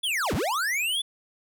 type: linear two-way sweep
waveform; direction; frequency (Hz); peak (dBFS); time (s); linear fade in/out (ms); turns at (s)
square; down then up; 3520 to 51 to 3520; -25; 0.03-1.02; 10; 0.34
effects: none